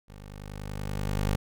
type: tone with level ramp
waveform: 15% pulse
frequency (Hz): 50.4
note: G1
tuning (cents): +49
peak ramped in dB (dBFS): -39 to -17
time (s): 0.08-1.36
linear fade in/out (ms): 10
effects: none